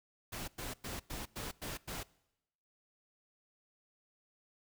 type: noise bursts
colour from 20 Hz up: pink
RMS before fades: -42 dBFS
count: 7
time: 0.32-2.034 s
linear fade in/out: 10 ms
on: 160 ms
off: 99 ms
effects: noise-tail reverb RT60 0.9 s tail -23 dB re dry